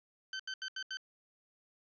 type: tone bursts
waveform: 20% pulse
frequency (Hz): 1538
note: G6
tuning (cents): -33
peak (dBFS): -33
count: 5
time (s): 0.33-0.971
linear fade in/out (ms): 2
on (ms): 65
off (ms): 79
effects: resampled to 16000 Hz